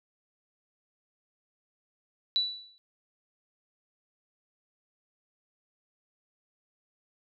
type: tone with exponential decay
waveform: sine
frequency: 3951 Hz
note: B7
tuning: in tune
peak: -21 dBFS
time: 2.36-2.78 s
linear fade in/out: 0 ms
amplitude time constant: 90 ms
effects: none